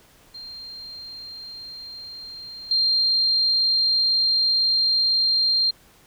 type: tone with level steps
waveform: sine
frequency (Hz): 4186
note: C8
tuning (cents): 0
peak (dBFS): -35 / -17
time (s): 0.34-5.71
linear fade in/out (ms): 10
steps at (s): 2.71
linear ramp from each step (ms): 2
effects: pink hiss -54 dBFS RMS until 6.06 s